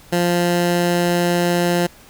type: tone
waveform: 15% pulse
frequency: 174.61 Hz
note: F3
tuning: in tune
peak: -9 dBFS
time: 0.12-1.87 s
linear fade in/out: 10 ms
effects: pink hiss -46 dBFS RMS until 2.09 s